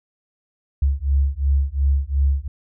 sine beating tone pair, 68 / 70.8 Hz, C#2 / C#2, -33 / +37 cents, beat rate 2.8 Hz, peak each -19 dBFS, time 0.82-2.48 s, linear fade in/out 5 ms, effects none

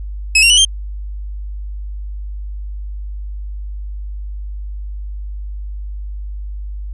sawtooth tone with pitch steps, 2573 / 2758 / 2956 / 3168 Hz, E7 / F7 / F#7 / G7, -43 / -22 / -2 / +18 cents, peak -4 dBFS, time 0.35-0.65 s, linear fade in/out 5 ms, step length 75 ms, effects added 50 Hz sine -23 dBFS peak until 6.93 s + resampled to 24000 Hz

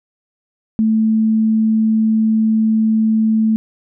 sine tone, 220 Hz, A3, in tune, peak -11 dBFS, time 0.79-3.56 s, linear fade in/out 0 ms, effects none

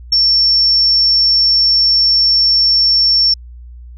sine tone, 5440 Hz, F8, 46 cents flat, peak -8 dBFS, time 0.12-3.34 s, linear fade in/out 5 ms, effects added 60 Hz sine -31 dBFS peak until 3.97 s

